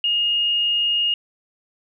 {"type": "tone", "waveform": "sine", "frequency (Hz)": 2851, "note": "F7", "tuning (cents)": 35, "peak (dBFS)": -17, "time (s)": [0.04, 1.14], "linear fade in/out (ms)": 2, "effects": []}